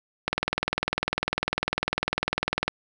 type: click train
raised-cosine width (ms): 0.3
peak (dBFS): -7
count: 49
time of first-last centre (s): 0.28-2.68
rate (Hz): 20
effects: none